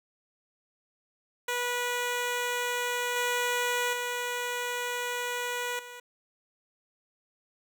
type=tone with level steps; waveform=10% pulse; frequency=488 Hz; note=B4; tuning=21 cents flat; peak=-20 / -18 / -22 / -34 dBFS; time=1.48-6 s; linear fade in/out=5 ms; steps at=3.16 / 3.93 / 5.79 s; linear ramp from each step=2 ms; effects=none